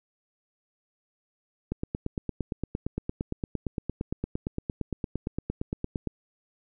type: click train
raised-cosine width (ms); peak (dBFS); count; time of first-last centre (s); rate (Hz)
3; -16; 39; 1.72-6.073; 8.73
effects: none